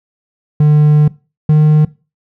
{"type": "tone pair in turn", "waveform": "triangle", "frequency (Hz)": [150, 152.62], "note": ["D3", "D#3"], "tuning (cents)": [37, -33], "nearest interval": "unison", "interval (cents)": 30, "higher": "second", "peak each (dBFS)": -3, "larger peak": "neither", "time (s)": [[0.6, 1.08], [1.49, 1.85]], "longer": "first", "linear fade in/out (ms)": 5, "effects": ["noise-tail reverb RT60 0.3 s tail -20 dB re dry"]}